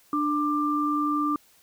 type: tone pair together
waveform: sine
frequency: 296.5 / 1186 Hz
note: D4 / D6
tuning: +17 / +17 cents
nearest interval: 2 octaves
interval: 2400 cents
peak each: -25 dBFS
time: 0.13-1.36 s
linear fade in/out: 2 ms
effects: white hiss -59 dBFS RMS until 1.62 s